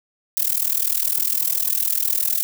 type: noise with amplitude modulation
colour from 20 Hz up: violet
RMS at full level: -17 dBFS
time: 0.37-2.43 s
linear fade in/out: 0 ms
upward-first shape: sine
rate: 39.9 Hz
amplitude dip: 90%
effects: none